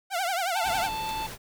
sawtooth tone with vibrato, 730 Hz, F#5, 24 cents flat, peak -22 dBFS, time 0.1-0.9 s, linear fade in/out 50 ms, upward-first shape triangle, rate 11 Hz, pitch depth 170 cents each way
harmonic tone, 880 Hz, A5, in tune, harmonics 1 / 3 / 4 / 5, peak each -30 / -40 / -42 / -44 dBFS, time 0.55-1.27 s, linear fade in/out 10 ms
pink noise, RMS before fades -39 dBFS, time 0.63-1.38 s, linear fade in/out 50 ms
pink noise with exponential decay, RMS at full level -34 dBFS, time 1.09-1.16 s, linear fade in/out 0 ms, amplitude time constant 15 ms
effects none

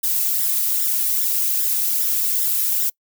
violet noise with flanger, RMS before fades -20 dBFS, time 0.03-2.9 s, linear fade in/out 10 ms, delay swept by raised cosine 0.55 to 2.35 ms, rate 2.5 Hz, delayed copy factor +0.85, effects noise-tail reverb RT60 0.1 s tail -25 dB re dry

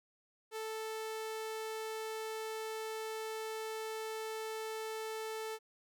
sawtooth tone, 440 Hz, A4, in tune, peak -35 dBFS, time 0.51-5.59 s, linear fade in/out 50 ms, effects none

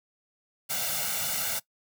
white noise with comb filter, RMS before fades -30 dBFS, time 0.69-1.6 s, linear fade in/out 20 ms, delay 1.4 ms, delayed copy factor +0.9, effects noise-tail reverb RT60 0.1 s tail -20 dB re dry + high-pass 100 Hz 12 dB/octave

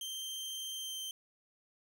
sawtooth tone with pitch glide, 3143 to 3121 Hz, G7 to G7, +4 to -8 cents, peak -36 dBFS, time 0.01-1.11 s, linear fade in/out 2 ms, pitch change -12 cents, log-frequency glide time 0.79-0.98 s, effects none

